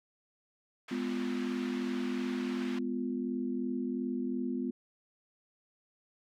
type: band-pass noise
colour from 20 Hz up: pink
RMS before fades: -47 dBFS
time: 0.88-2.79 s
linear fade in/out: 5 ms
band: 1100 to 3100 Hz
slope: 12 dB/octave
type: chord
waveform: sine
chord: F diminished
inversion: first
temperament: equal with one note detuned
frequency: 207.7 / 250.5 / 349.2 Hz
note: Ab3 / Cb4 / F4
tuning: 0 / +25 / 0 cents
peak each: -38 / -33 / -39 dBFS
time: 0.91-4.71 s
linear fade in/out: 5 ms
effects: none